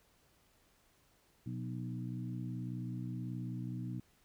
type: harmonic tone with a mistuned harmonic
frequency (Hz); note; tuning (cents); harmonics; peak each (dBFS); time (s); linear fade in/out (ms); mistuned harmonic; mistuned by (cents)
61.9; B1; +5; 2 / 3 / 4 / 5; -40 / -44 / -46 / -48; 1.46-4; 5; 3; -30
effects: pink hiss -70 dBFS RMS until 4.24 s